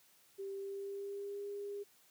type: tone with pitch glide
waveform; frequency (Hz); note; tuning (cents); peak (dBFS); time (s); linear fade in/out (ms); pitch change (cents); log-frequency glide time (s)
sine; 392 to 405.4; G4 to G#4; 0 to -42; -40; 0.38-1.84; 20; +58; 0.51-1.48
effects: white hiss -67 dBFS RMS until 2.1 s + high-pass 80 Hz 12 dB/octave